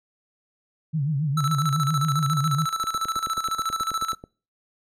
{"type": "tone with vibrato", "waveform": "sine", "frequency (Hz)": 146.83, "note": "D3", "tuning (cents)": 0, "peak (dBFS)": -21, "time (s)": [0.93, 2.66], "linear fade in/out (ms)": 20, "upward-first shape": "triangle", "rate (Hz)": 7.3, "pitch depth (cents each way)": 180}
{"type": "tone with tremolo", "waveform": "square", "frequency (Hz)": 1318.5, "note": "E6", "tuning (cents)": 0, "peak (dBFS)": -23, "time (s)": [1.37, 4.15], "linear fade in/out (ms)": 5, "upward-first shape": "square", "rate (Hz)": 14, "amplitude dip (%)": 70}
{"type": "click train", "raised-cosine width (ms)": 2, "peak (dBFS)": -25, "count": 14, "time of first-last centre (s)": [2.84, 4.239], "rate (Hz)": 9.29}
{"effects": ["noise-tail reverb RT60 0.4 s tail -26 dB re dry", "low-pass 12000 Hz 12 dB/octave"]}